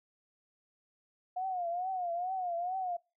sine tone with vibrato, 720 Hz, F#5, 47 cents flat, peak -32 dBFS, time 1.36-2.97 s, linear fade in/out 10 ms, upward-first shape triangle, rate 2.3 Hz, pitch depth 120 cents each way, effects noise-tail reverb RT60 0.3 s tail -25 dB re dry

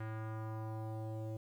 square tone with low-pass filter sweep, 110 Hz, A2, in tune, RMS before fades -42 dBFS, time 0-1.37 s, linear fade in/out 5 ms, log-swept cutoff 1700 to 540 Hz, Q 2, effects 11-bit

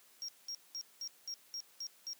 triangle tone bursts, 5588 Hz, F8, in tune, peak -38 dBFS, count 8, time 0.22-2.132 s, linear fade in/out 0 ms, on 64 ms, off 200 ms, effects white hiss -64 dBFS RMS until 2.19 s + high-pass 200 Hz 12 dB/octave

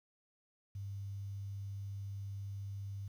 sine tone with quantisation, 99.2 Hz, G2, 21 cents sharp, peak -40 dBFS, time 0.75-3.08 s, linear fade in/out 5 ms, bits 11, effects none

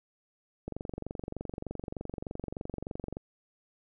click train, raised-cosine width 2 ms, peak -23 dBFS, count 59, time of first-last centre 0.68-3.169 s, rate 23.3 Hz, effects none

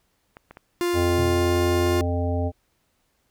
clicks, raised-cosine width 0.5 ms, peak -26 dBFS, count 5, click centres 0.369 / 0.51 / 0.571 / 1.561 / 1.865 s
45% pulse tone with pitch glide, 350 to 352.8 Hz, F4 to F4, +4 to +18 cents, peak -21 dBFS, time 0.81-2.01 s, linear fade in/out 0 ms, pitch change +14 cents, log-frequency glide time 1.02-1.62 s
harmonic tone, 87.3 Hz, F2, in tune, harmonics 1 / 3 / 5 / 7 / 9, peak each -23 / -29 / -32 / -30 / -34 dBFS, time 0.93-2.52 s, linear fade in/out 50 ms
sine tone with exponential decay, 124.8 Hz, B2, 19 cents sharp, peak -24 dBFS, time 1.18-1.69 s, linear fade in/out 5 ms, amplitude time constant 110 ms
effects pink hiss -69 dBFS RMS until 3.3 s

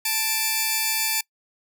5% pulse tone pair together, 880 / 2349 Hz, A5 / D7, 0 / 0 cents, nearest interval octave + perfect fourth, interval 1700 cents, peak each -14 dBFS, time 0.05-1.21 s, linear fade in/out 5 ms, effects noise-tail reverb RT60 0.1 s tail -23 dB re dry

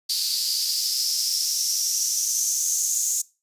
white noise with high-pass filter sweep, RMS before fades -24 dBFS, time 0.09-3.22 s, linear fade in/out 10 ms, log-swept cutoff 4500 to 6800 Hz, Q 7.3, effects noise-tail reverb RT60 0.3 s tail -22 dB re dry + resampled to 32000 Hz

